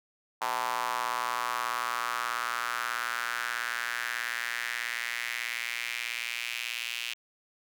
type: tone with high-pass filter sweep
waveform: square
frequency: 59.2 Hz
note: A#1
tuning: 27 cents sharp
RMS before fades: -33 dBFS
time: 0.41-7.14 s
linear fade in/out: 10 ms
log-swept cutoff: 920 to 2700 Hz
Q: 3.5
effects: none